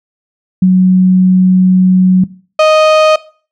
sine / 35% pulse tone pair in turn, 185 / 622.3 Hz, F#3 / D#5, 0 / 0 cents, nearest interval octave + major sixth, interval 2100 cents, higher second, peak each -3 dBFS, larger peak neither, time 0.62-2.24 / 2.59-3.16 s, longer first, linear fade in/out 5 ms, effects noise-tail reverb RT60 0.4 s tail -19 dB re dry + low-pass 4000 Hz 12 dB/octave

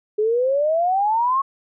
sine exponential sweep, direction up, 415.6 to 1108.7 Hz, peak -16 dBFS, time 0.18-1.42 s, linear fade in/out 10 ms, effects none

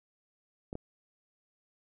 clicks, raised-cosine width 2 ms, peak -25 dBFS, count 2, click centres 0.729 / 0.754 s, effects none

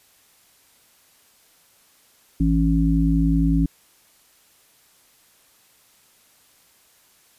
harmonic tone, 55.3 Hz, A1, 9 cents sharp, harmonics 1 / 3 / 5, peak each -20 / -20 / -20 dBFS, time 2.4-3.66 s, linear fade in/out 5 ms, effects white hiss -57 dBFS RMS until 7.38 s + resampled to 32000 Hz

